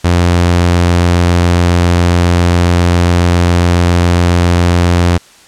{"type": "tone", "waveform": "sawtooth", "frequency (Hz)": 87.31, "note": "F2", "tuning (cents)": 0, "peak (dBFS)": -3, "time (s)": [0.04, 5.18], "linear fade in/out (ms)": 10, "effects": ["white hiss -41 dBFS RMS until 5.47 s", "low-pass 8000 Hz 12 dB/octave"]}